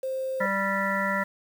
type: tone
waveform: sine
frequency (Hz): 526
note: C5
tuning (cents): +9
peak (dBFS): -27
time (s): 0.03-0.46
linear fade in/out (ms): 5
type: harmonic tone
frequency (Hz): 195.9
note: G3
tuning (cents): -1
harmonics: 1 / 3 / 5 / 7 / 9 / 10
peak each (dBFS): -31 / -31 / -31 / -31 / -31 / -31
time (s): 0.4-1.24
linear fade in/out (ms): 10
effects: 8-bit